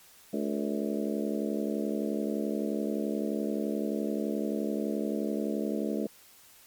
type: harmonic tone with a mistuned harmonic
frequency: 71.6 Hz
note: D2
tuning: 43 cents flat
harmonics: 3 / 4 / 5 / 6 / 7 / 8 / 9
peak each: -32 / -34 / -36 / -38 / -39 / -40 / -41 dBFS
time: 0.33-6.07 s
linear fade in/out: 5 ms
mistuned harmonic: 7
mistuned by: -88 cents
effects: white hiss -56 dBFS RMS until 6.66 s + MP3 96 kbps